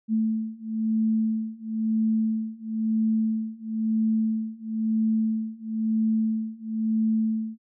sine beating tone pair, 220 / 221 Hz, A3 / A3, 0 / +8 cents, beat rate 1 Hz, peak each -26 / -25 dBFS, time 0.08-7.58 s, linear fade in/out 50 ms, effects none

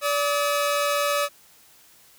sawtooth tone pair together, 578 / 1273.8 Hz, D5 / D#6, -28 / +40 cents, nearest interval octave + major second, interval 1368 cents, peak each -19 / -22 dBFS, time 0.01-1.29 s, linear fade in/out 50 ms, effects white hiss -54 dBFS RMS until 2.18 s

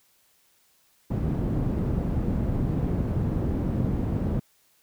white low-pass noise, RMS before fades -26 dBFS, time 1.1-4.4 s, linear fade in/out 10 ms, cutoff 200 Hz, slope 12 dB/octave, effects white hiss -64 dBFS RMS until 4.82 s

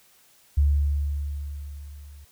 sine tone with level ramp, 72 Hz, D2, 34 cents flat, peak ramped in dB -15 to -43 dBFS, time 0.57-2.25 s, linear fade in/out 10 ms, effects white hiss -58 dBFS RMS until 2.31 s

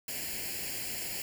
white noise with comb filter, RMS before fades -37 dBFS, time 0.08-1.22 s, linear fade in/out 2 ms, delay 0.41 ms, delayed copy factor +0.8, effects none

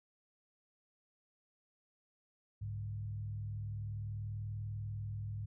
sine tone with frequency modulation, 103.83 Hz, G#2, in tune, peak -38 dBFS, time 2.61-5.46 s, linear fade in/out 10 ms, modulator 40.4 Hz, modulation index 0.58, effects none

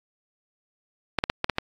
clicks, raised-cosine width 0.3 ms, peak -6 dBFS, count 6, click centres 1.187 / 1.239 / 1.299 / 1.444 / 1.497 / 1.584 s, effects AAC 64 kbps

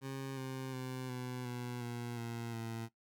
20% pulse tone with pitch steps, 134.8 / 131.65 / 128.56 / 125.56 / 122.62 / 119.75 / 116.94 / 114.21 Hz, C#3 / C3 / C3 / B2 / B2 / A#2 / A#2 / A#2, -48 / +11 / -30 / +29 / -12 / +47 / +6 / -35 cents, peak -35 dBFS, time 0.01-2.89 s, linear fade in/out 50 ms, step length 360 ms, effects noise-tail reverb RT60 0.1 s tail -17 dB re dry

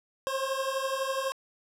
25% pulse beating tone pair, 529 / 541 Hz, C5 / C#5, +19 / -42 cents, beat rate 12 Hz, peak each -28 dBFS, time 0.27-1.32 s, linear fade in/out 0 ms, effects low-pass 12000 Hz 12 dB/octave

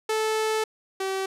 sawtooth tone pair in turn, 436.8 / 384 Hz, A4 / G4, -13 / -36 cents, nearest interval major second, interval 223 cents, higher first, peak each -19 / -22 dBFS, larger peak first, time 0.09-0.64 / 1-1.26 s, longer first, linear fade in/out 5 ms, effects low-pass 11000 Hz 12 dB/octave

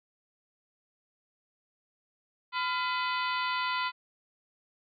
harmonic tone with a mistuned harmonic, 504 Hz, B4, 35 cents sharp, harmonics 2 / 3 / 4 / 5 / 6 / 7 / 8 / 9, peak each -31 / -35 / -37 / -39 / -41 / -42 / -43 / -44 dBFS, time 2.52-3.92 s, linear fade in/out 50 ms, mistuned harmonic 3, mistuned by -140 cents, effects none

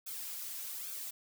blue noise with flanger, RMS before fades -42 dBFS, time 0.06-1.11 s, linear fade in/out 10 ms, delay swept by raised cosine 1 to 3.9 ms, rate 1.2 Hz, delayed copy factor -0.65, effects none

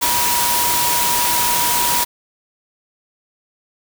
sine tone in noise, 963 Hz, B5, 44 cents flat, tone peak -20 dBFS, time 0.01-2.05 s, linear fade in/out 20 ms, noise white, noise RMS -18 dBFS, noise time 0.01-2.05 s, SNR -5 dB, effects none

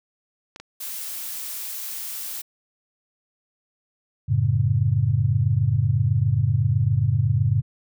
clicks, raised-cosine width 0.2 ms, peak -21 dBFS, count 2, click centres 0.561 / 0.6 s
blue noise, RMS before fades -32 dBFS, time 0.8-2.42 s, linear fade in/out 10 ms
sine chord, F# minor, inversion none, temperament just, 92.5 / 111 / 138.75 Hz, F#2 / A2 / C#3, 0 / +16 / +2 cents, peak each -24 / -20 / -22 dBFS, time 4.28-7.62 s, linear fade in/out 20 ms
effects none

